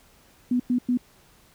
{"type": "tone bursts", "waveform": "sine", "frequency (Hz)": 246.9, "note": "B3", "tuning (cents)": 0, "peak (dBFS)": -19, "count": 3, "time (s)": [0.51, 0.974], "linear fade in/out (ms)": 5, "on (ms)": 88, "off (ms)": 100, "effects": ["pink hiss -57 dBFS RMS until 1.54 s"]}